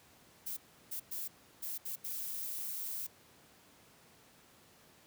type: noise bursts at uneven times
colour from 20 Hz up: violet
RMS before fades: -40 dBFS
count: 6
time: 0.46-0.57 / 0.91-1 / 1.11-1.28 / 1.62-1.78 / 1.85-1.96 / 2.04-3.07 s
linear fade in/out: 10 ms
effects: pink hiss -62 dBFS RMS until 5.06 s + high-pass 100 Hz 12 dB/octave